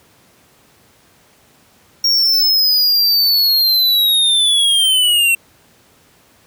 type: linear sweep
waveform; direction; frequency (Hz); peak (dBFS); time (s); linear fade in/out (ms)
square; down; 5580 to 2700; -11; 2.04-5.35; 5
effects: pink hiss -51 dBFS RMS until 6.46 s + high-pass 80 Hz 12 dB/octave